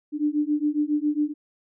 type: beating tone pair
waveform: sine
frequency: 294.1 / 301.4 Hz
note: D4 / D4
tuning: +3 / +45 cents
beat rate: 7.3 Hz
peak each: -24 dBFS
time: 0.12-1.34 s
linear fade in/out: 50 ms
effects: none